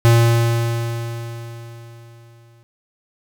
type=tone with exponential decay; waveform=square; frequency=116.6 Hz; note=A#2; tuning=1 cent sharp; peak=-9 dBFS; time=0.05-2.63 s; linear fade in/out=0 ms; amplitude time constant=560 ms; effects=none